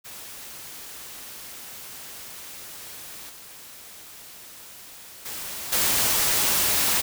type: noise with level steps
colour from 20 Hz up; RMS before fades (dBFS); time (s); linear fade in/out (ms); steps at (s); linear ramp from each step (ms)
white; -40 / -44 / -34 / -22; 0.04-7.02; 20; 3.29 / 5.25 / 5.72; 10
effects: none